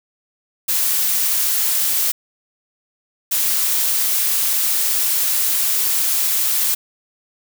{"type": "noise bursts at uneven times", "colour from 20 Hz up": "blue", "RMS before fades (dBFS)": -18, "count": 2, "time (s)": [[0.68, 2.12], [3.31, 6.75]], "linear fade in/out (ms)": 10, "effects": []}